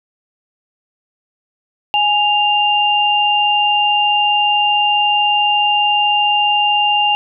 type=tone pair together; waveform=sine; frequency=830.6 / 2794 Hz; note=G#5 / F7; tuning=0 / 0 cents; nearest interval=octave + major sixth; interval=2100 cents; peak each=-14 dBFS; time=1.94-7.15 s; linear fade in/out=0 ms; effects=none